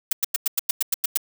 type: noise bursts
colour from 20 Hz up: blue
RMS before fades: -20 dBFS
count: 10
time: 0.11-1.174 s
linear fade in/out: 5 ms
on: 20 ms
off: 96 ms
effects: none